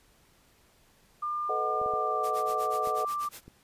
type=tone with pitch glide; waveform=sine; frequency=1200 to 1179.4 Hz; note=D6 to D6; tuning=+37 to +7 cents; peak=-29 dBFS; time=1.22-3.29 s; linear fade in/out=10 ms; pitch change=-30 cents; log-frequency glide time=1.81-2.22 s
type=chord; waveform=sine; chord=B dominant seventh; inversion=third; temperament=equal with one note detuned; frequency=433.9 / 493.9 / 622.3 / 740 Hz; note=A4 / B4 / D#5 / F#5; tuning=-24 / 0 / 0 / 0 cents; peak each=-34 / -37 / -35 / -33 dBFS; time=1.49-3.05 s; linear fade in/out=5 ms
type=clicks; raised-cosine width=3 ms; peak=-34 dBFS; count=5; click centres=1.815 / 1.861 / 1.937 / 2.873 / 3.48 s
type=noise with tremolo; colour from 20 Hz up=white; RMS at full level=-43 dBFS; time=2.23-3.44 s; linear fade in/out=10 ms; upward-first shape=sine; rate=8.2 Hz; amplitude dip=100%
effects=pink hiss -63 dBFS RMS until 3.63 s + resampled to 32000 Hz